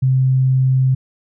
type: tone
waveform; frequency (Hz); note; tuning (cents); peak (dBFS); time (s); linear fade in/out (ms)
sine; 130.81; C3; 0; -11; 0.02-0.95; 10
effects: none

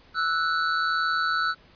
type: tone pair together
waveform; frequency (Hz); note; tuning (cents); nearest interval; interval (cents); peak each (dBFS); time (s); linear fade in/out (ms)
square; 1318.5 / 1480; E6 / F#6; 0 / 0; major second; 200; -26; 0.14-1.55; 50
effects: pink hiss -55 dBFS RMS until 1.75 s + resampled to 11025 Hz

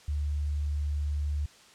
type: tone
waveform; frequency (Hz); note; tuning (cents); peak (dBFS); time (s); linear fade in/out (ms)
sine; 73.42; D2; 0; -27; 0.08-1.46; 5
effects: white hiss -55 dBFS RMS until 1.74 s + low-pass 7000 Hz 12 dB/octave

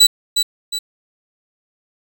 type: tone with echo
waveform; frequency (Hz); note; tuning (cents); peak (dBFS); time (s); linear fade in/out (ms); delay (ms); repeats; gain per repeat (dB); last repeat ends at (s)
35% pulse; 3951; B7; 0; -4; 0-0.07; 10; 360; 2; -7; 0.79
effects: none

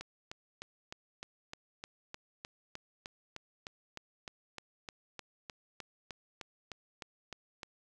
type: click train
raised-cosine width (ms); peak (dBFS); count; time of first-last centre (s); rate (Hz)
0.2; -25; 26; 0.01-7.632; 3.28
effects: none

